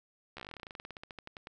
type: slowing click train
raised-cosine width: 0.3 ms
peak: -28 dBFS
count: 26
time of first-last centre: 0.37-1.471 s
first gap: 13 ms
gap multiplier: 1.09
effects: none